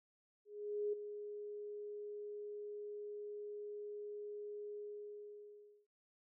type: tone with ADSR envelope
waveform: sine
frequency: 415.3 Hz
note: G#4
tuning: in tune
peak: -34 dBFS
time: 0.45-5.87 s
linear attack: 480 ms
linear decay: 8 ms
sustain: -10 dB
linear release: 1100 ms
effects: none